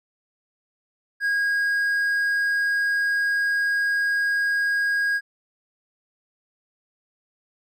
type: tone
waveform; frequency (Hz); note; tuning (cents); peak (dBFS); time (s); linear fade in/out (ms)
triangle; 1637; G#6; -25; -18; 1.2-5.21; 50
effects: none